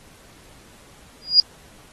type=tone with exponential growth; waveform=sine; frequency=4864 Hz; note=D#8; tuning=40 cents flat; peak=-5 dBFS; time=1.22-1.4 s; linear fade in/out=1 ms; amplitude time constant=37 ms; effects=pink hiss -50 dBFS RMS until 1.92 s + AAC 32 kbps